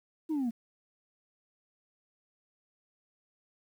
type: linear sweep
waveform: sine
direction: down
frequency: 327.1 to 219.9 Hz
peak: -26 dBFS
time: 0.29-0.51 s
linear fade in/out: 20 ms
effects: tanh soft clip ceiling -27 dBFS + 10-bit